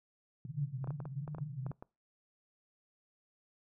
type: band-pass noise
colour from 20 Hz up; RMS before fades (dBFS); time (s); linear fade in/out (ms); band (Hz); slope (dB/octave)
white; -40; 0.45-1.71; 2; 130 to 150; 96
type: clicks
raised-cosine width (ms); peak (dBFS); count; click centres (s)
1; -32; 11; 0.843 / 0.874 / 0.906 / 1.003 / 1.055 / 1.278 / 1.348 / 1.384 / 1.665 / 1.716 / 1.825
effects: noise-tail reverb RT60 0.3 s tail -25 dB re dry